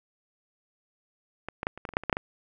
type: clicks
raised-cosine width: 0.5 ms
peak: -19 / -16 / -11 / -26 / -19 / -22 / -27 / -7 / -24 / -10 / -7 / -14 dBFS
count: 12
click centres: 1.486 / 1.631 / 1.669 / 1.776 / 1.852 / 1.89 / 1.937 / 1.969 / 2.036 / 2.097 / 2.128 / 2.169 s
effects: none